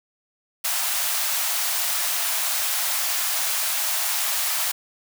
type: high-pass noise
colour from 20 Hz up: white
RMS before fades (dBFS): -24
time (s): 0.64-4.72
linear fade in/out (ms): 10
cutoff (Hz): 600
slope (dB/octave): 96
effects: none